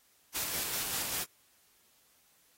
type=noise with tremolo; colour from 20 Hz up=white; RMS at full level=-34 dBFS; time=0.34-1.25 s; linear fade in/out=20 ms; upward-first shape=square; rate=5.1 Hz; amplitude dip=25%; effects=white hiss -67 dBFS RMS until 2.57 s + AAC 48 kbps